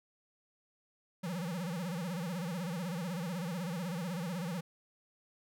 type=tone with vibrato; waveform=square; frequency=174.61 Hz; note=F3; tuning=in tune; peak=-36 dBFS; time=1.23-4.61 s; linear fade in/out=10 ms; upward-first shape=sine; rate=16 Hz; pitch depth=170 cents each way; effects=none